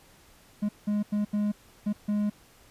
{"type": "tone bursts at uneven times", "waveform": "triangle", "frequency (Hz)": 207.7, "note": "G#3", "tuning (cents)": 0, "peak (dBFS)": -22, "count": 6, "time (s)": [[0.62, 0.69], [0.87, 1.03], [1.12, 1.25], [1.33, 1.52], [1.86, 1.93], [2.08, 2.3]], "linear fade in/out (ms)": 10, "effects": ["pink hiss -57 dBFS RMS until 2.7 s", "resampled to 32000 Hz"]}